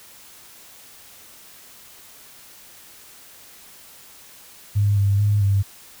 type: tone with pitch steps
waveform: sine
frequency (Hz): 102.1 / 99.7 / 103.3 / 99.1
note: G#2 / G2 / G#2 / G2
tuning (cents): -29 / +30 / -9 / +19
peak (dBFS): -15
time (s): 4.75-5.63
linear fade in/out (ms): 20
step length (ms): 220
effects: white hiss -46 dBFS RMS until 6 s